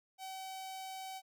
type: tone with notch filter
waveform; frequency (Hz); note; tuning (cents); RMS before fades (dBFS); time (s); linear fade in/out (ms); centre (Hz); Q
sawtooth; 762; G5; -49; -45; 0.18-1.22; 50; 1600; 2
effects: none